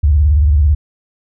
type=tone with vibrato; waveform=sine; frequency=73.42 Hz; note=D2; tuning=in tune; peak=-7 dBFS; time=0.03-0.75 s; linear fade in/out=10 ms; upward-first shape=square; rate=18 Hz; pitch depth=150 cents each way; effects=none